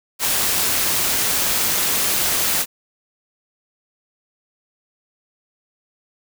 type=noise with amplitude modulation; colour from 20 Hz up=white; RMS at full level=-18 dBFS; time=0.19-2.66 s; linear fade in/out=50 ms; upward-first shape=sine; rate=190 Hz; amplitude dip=30%; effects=none